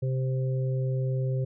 harmonic tone, 130.81 Hz, C3, in tune, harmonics 1 / 3 / 4, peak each -25 / -37 / -37 dBFS, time 0.02-1.45 s, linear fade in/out 10 ms, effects none

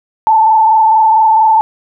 sine tone with frequency modulation, 880 Hz, A5, in tune, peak -5 dBFS, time 0.27-1.61 s, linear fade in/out 0 ms, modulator 24.4 Hz, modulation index 1, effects none

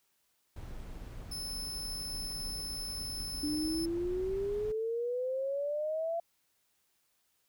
brown noise, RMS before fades -44 dBFS, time 0.56-4.72 s, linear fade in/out 5 ms
sawtooth tone, 5260 Hz, E8, 5 cents flat, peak -35 dBFS, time 1.31-3.86 s, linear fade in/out 10 ms
sine exponential sweep, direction up, 292.7 to 681 Hz, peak -31 dBFS, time 3.43-6.2 s, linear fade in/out 5 ms
effects white hiss -75 dBFS RMS until 7.48 s

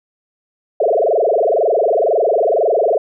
sine tone with frequency modulation, 552 Hz, C#5, 7 cents flat, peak -11 dBFS, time 0.8-2.98 s, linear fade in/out 5 ms, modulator 22 Hz, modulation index 6.4, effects none

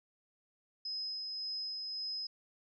sine tone with tremolo, 5080 Hz, D#8, 35 cents sharp, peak -36 dBFS, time 0.85-2.27 s, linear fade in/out 5 ms, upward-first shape sine, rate 1.8 Hz, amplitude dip 25%, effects none

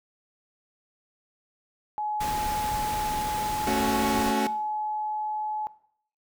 sine tone with pitch glide, 846 to 853.9 Hz, G#5 to G#5, +32 to +48 cents, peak -27 dBFS, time 1.98-5.67 s, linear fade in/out 0 ms, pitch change +16 cents, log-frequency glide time 2.67-5.55 s
pink noise, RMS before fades -34 dBFS, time 2.2-4.31 s, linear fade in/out 10 ms
sawtooth chord, F# minor, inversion first, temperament equal, 220 / 277.2 / 370 Hz, A3 / C#4 / F#4, 0 / 0 / 0 cents, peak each -25 dBFS, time 3.67-4.47 s, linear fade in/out 2 ms
effects noise-tail reverb RT60 0.6 s tail -17 dB re dry

